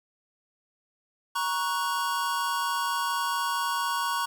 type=chord; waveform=square; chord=F# major; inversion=first; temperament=equal with one note detuned; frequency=944.3 / 1108.7 / 1480 Hz; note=A#5 / C#6 / F#6; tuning=+22 / 0 / 0 cents; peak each=-31 / -30 / -34 dBFS; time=1.35-4.26 s; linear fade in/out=10 ms; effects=9-bit